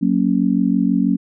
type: chord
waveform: sine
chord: F# major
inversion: none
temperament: just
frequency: 185 / 231.2 / 277.5 Hz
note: F#3 / A#3 / C#4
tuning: 0 / -14 / +2 cents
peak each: -18 dBFS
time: 0.01-1.17 s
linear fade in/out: 20 ms
effects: none